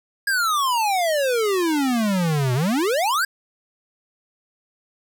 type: exponential two-way sweep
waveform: square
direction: down then up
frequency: 1661.2 to 121 to 1661.2 Hz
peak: -19 dBFS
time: 0.27-3.25 s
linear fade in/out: 5 ms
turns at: 2.54 s
effects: none